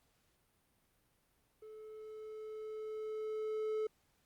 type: tone with level ramp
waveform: triangle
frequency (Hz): 433.2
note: A4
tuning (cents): -27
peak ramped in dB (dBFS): -48 to -31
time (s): 1.62-3.87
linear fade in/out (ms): 5
effects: pink hiss -75 dBFS RMS until 4.25 s + Opus 48 kbps